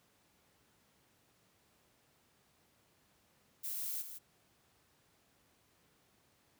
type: noise with echo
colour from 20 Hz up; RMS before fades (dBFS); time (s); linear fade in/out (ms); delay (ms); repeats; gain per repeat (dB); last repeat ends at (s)
violet; -40; 3.63-4.03; 20; 160; 1; -8; 4.19
effects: pink hiss -71 dBFS RMS until 6.59 s + high-pass 80 Hz 12 dB/octave